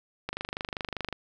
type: click train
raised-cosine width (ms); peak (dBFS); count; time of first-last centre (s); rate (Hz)
0.3; -16; 22; 0.29-1.127; 25.1
effects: none